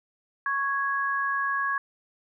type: tone pair together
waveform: sine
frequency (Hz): 1108 / 1660.1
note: C#6 / G#6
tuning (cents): -1 / -1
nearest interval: perfect fifth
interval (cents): 700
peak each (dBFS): -27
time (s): 0.46-1.78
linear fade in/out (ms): 2
effects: none